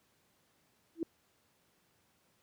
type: tone with exponential growth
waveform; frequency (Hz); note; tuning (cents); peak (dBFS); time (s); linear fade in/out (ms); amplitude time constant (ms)
sine; 329.6; E4; 0; -27; 0.95-1.03; 2; 17
effects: pink hiss -72 dBFS RMS until 2.42 s + high-pass 100 Hz 12 dB/octave

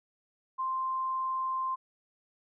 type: tone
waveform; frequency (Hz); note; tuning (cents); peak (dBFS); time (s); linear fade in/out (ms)
sine; 1046.5; C6; 0; -29; 0.58-1.76; 20
effects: none

